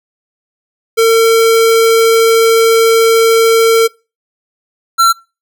square tone pair in turn, 453.4 / 1352.8 Hz, A#4 / E6, -48 / +44 cents, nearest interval octave + perfect fifth, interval 1892 cents, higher second, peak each -6 dBFS, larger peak neither, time 0.97-3.88 / 4.98-5.13 s, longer first, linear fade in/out 20 ms, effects noise-tail reverb RT60 0.3 s tail -24 dB re dry

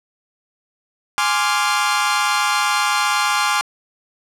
sawtooth chord, D half-diminished seventh, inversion second, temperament equal, 830.6 / 1046.5 / 1174.7 / 1396.9 Hz, Ab5 / C6 / D6 / F6, 0 / 0 / 0 / 0 cents, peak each -18 dBFS, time 1.18-3.61 s, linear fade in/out 0 ms, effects low-pass 10000 Hz 12 dB/octave

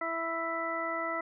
harmonic tone, 330.6 Hz, E4, 5 cents sharp, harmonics 1 / 2 / 3 / 4 / 6, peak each -41 / -36 / -41 / -35 / -37 dBFS, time 0.01-1.21 s, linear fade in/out 5 ms, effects none

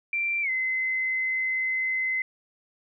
sine tone with pitch glide, 2356 to 2051 Hz, D7 to C7, +5 to -35 cents, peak -24 dBFS, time 0.13-2.22 s, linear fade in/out 2 ms, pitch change -240 cents, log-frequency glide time 0.42-0.5 s, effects none

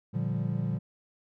triangle chord, G minor seventh, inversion first, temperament equal, 116.54 / 146.83 / 174.61 / 196 Hz, Bb2 / D3 / F3 / G3, 0 / 0 / 0 / 0 cents, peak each -30 / -31 / -31 / -34 dBFS, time 0.13-0.79 s, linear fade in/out 20 ms, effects none

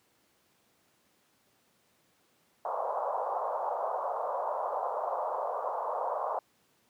pink band-pass noise, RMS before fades -33 dBFS, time 2.65-6.39 s, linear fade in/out 2 ms, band 530 to 1100 Hz, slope 48 dB/octave, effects pink hiss -69 dBFS RMS until 6.89 s + high-pass 150 Hz 12 dB/octave

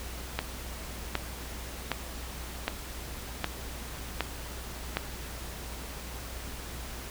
click train, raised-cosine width 0.3 ms, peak -11 dBFS, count 7, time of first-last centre 0.39-4.97 s, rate 1.31 Hz, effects added 60 Hz sine -41 dBFS peak until 7.1 s + pink hiss -42 dBFS RMS until 7.1 s

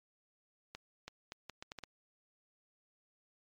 accelerating click train, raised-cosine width 0.2 ms, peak -27 dBFS, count 8, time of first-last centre 0.75-1.837 s, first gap 330 ms, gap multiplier 0.73, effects MP3 96 kbps

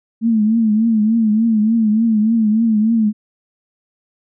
sine tone with vibrato, 220.6 Hz, A3, 5 cents sharp, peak -11 dBFS, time 0.21-3.13 s, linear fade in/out 50 ms, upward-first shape triangle, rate 3.4 Hz, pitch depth 100 cents each way, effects none

